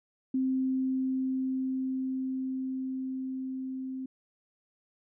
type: tone with level ramp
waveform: sine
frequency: 261.6 Hz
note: C4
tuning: in tune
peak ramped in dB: -25 to -34 dBFS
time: 0.34-4.06 s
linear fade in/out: 5 ms
effects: none